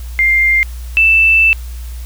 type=tone pair in turn; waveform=sine; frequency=2104 / 2651 Hz; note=C7 / E7; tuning=+9 / +9 cents; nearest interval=major third; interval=400 cents; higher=second; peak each=-8 / -6 dBFS; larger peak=second; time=0.19-0.63 / 0.97-1.53 s; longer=second; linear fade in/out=0 ms; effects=added 60 Hz sine -23 dBFS peak until 2.05 s + white hiss -40 dBFS RMS until 2.05 s